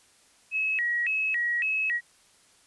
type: tone with vibrato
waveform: sine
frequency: 2217 Hz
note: C#7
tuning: in tune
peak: -24 dBFS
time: 0.51-2.01 s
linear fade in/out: 50 ms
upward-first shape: square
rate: 1.8 Hz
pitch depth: 260 cents each way
effects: white hiss -60 dBFS RMS until 2.66 s + resampled to 24000 Hz